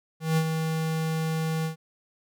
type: tone with ADSR envelope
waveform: square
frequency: 160 Hz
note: D#3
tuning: 49 cents sharp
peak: -20 dBFS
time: 0.2-1.76 s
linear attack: 170 ms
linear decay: 63 ms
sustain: -6 dB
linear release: 110 ms
effects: none